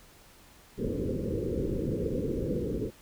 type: low-pass noise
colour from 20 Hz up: white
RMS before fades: -31 dBFS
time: 0.77-2.91 s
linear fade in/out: 50 ms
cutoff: 520 Hz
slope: 96 dB/octave
effects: pink hiss -56 dBFS RMS until 3.01 s